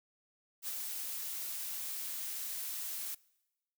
blue noise with ADSR envelope, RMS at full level -37 dBFS, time 0.62-3.15 s, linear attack 60 ms, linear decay 23 ms, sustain -3 dB, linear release 9 ms, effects noise-tail reverb RT60 1.0 s tail -24 dB re dry

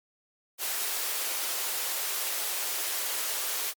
white high-pass noise, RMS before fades -31 dBFS, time 0.58-3.74 s, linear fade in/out 50 ms, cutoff 380 Hz, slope 24 dB/octave, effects MP3 96 kbps

